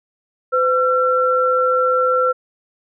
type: tone pair together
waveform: sine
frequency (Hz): 508 / 1353.7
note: B4 / E6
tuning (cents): +49 / +46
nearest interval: octave + perfect fourth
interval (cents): 1697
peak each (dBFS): -16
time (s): 0.52-2.33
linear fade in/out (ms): 20
effects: none